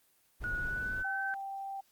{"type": "noise", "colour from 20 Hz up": "brown", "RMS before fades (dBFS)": -41, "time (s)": [0.4, 1.03], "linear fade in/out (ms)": 20}
{"type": "tone with pitch glide", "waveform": "sine", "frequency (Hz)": [1457, 1542.7], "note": ["F#6", "G6"], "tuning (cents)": [-27, -28], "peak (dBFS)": -33, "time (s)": [0.44, 1.34], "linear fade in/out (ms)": 0, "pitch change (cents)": 99, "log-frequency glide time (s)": [0.57, 1.2]}
{"type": "tone", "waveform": "sine", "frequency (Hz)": 784, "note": "G5", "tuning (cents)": 0, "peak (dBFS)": -37, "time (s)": [1.04, 1.81], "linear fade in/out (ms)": 10}
{"effects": ["white hiss -69 dBFS RMS until 1.91 s", "Opus 24 kbps"]}